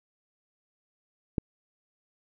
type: click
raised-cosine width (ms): 3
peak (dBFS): -13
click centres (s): 1.382
effects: none